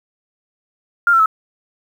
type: tone with pitch steps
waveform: sine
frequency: 1400 / 1348.4 / 1298.7 Hz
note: F6 / E6 / E6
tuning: +4 / +39 / -26 cents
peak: -9 dBFS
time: 1.07-1.259 s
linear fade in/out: 2 ms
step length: 63 ms
effects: 7-bit